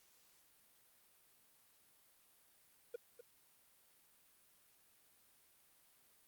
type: tone with echo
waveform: triangle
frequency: 480 Hz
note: B4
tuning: 49 cents flat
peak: -38 dBFS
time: 2.94-2.96 s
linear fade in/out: 5 ms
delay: 250 ms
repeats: 1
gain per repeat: -11 dB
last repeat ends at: 3.21 s
effects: white hiss -70 dBFS RMS until 6.27 s + Opus 48 kbps